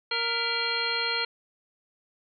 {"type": "harmonic tone with a mistuned harmonic", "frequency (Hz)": 466.2, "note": "A#4", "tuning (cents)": 0, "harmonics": [1, 2, 3, 4, 5, 6, 7, 9], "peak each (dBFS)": [-36, -36, -32, -36, -34, -36, -35, -30], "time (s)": [0.11, 1.25], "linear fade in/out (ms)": 5, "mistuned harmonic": 4, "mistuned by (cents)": 120, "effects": []}